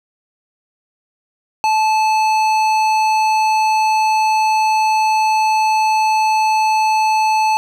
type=tone with tanh clipping; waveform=sine; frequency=870 Hz; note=A5; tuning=20 cents flat; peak=-14 dBFS; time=1.64-7.57 s; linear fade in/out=0 ms; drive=15 dB; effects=none